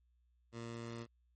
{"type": "tone", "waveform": "15% pulse", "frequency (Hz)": 116.54, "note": "A#2", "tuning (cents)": 0, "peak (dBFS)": -37, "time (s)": [0.52, 1.07], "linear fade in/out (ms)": 50, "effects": ["added 60 Hz sine -70 dBFS peak until 1.35 s", "MP3 32 kbps"]}